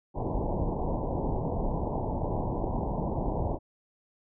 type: low-pass noise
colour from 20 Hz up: pink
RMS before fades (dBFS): -30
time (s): 0.14-3.59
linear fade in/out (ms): 50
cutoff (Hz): 980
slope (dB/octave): 96
effects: none